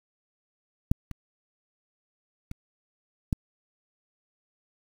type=clicks; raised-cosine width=5 ms; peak=-8 / -25 / -24 / -12 dBFS; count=4; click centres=0.915 / 1.113 / 2.514 / 3.328 s; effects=7-bit